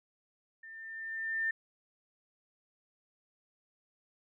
sine tone with level ramp, 1797 Hz, A6, 36 cents sharp, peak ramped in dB -47 to -28 dBFS, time 0.63-1.51 s, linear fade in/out 5 ms, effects none

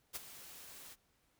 white noise with ADSR envelope, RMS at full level -40 dBFS, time 0.13-0.96 s, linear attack 31 ms, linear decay 19 ms, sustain -13 dB, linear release 40 ms, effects pink hiss -75 dBFS RMS until 1.39 s

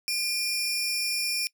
sawtooth tone pair together, 2413 / 5417 Hz, D7 / E8, +46 / +46 cents, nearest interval octave + major second, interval 1400 cents, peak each -26 dBFS, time 0.08-1.47 s, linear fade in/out 0 ms, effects noise-tail reverb RT60 0.1 s tail -23 dB re dry

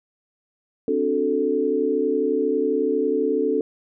sine chord, D dominant seventh, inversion third, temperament equal, 261.6 / 293.7 / 370 / 440 Hz, C4 / D4 / F#4 / A4, 0 / 0 / 0 / 0 cents, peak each -27 / -25 / -27 / -21 dBFS, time 0.88-3.61 s, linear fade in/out 2 ms, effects none

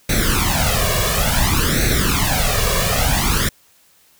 pink noise with flanger, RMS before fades -17 dBFS, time 0.09-3.49 s, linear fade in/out 5 ms, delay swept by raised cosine 0.49 to 1.79 ms, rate 0.57 Hz, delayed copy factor +0.85, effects white hiss -54 dBFS RMS until 4.19 s

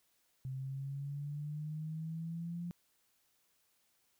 sine exponential sweep, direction up, 130.5 to 174.61 Hz, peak -38 dBFS, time 0.45-2.71 s, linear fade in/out 0 ms, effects white hiss -75 dBFS RMS until 4.19 s

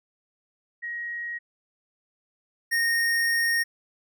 sine / square tone pair in turn, 1891 / 1852.1 Hz, A#6 / A#6, +24 / -12 cents, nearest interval unison, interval 36 cents, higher first, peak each -30 / -22 dBFS, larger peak second, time 0.82-1.39 / 2.71-3.64 s, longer second, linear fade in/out 20 ms, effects none

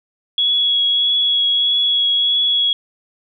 sine tone with vibrato, 3350 Hz, G#7, 14 cents sharp, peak -13 dBFS, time 0.38-2.73 s, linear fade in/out 2 ms, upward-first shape triangle, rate 1.6 Hz, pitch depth 15 cents each way, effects none

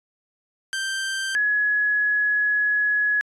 sawtooth / sine tone pair in turn, 1568 / 1685.4 Hz, G6 / G#6, 0 / +25 cents, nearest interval minor second, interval 125 cents, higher second, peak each -21 / -18 dBFS, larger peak second, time 0.73-1.35 / 1.35-3.21 s, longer second, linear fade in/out 0 ms, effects resampled to 24000 Hz

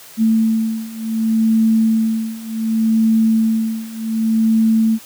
sine beating tone pair, 222.2 / 222.87 Hz, A3 / A3, +17 / +22 cents, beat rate 0.67 Hz, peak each -17 / -15 dBFS, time 0.17-4.99 s, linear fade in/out 50 ms, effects white hiss -40 dBFS RMS until 5.05 s + high-pass 100 Hz 12 dB/octave

